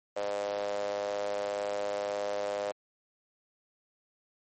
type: tone with high-pass filter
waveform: sawtooth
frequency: 101.9 Hz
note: G#2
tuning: 32 cents flat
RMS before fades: -33 dBFS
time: 0.16-2.72 s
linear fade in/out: 10 ms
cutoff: 560 Hz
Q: 9.2
effects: MP3 32 kbps